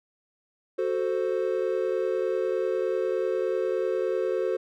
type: chord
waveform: triangle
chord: F# diminished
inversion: none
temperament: equal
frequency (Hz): 370 / 440 / 523.3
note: F#4 / A4 / C5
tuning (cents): 0 / 0 / 0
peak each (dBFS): -26 / -27 / -27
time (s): 0.78-4.57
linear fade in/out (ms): 10
effects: none